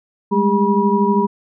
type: tone cluster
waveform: sine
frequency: 198.6 / 211.2 / 402.5 / 968 Hz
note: G3 / G#3 / G4 / B5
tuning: +23 / +29 / +46 / -35 cents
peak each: -18 dBFS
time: 0.31-1.27 s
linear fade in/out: 20 ms
effects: none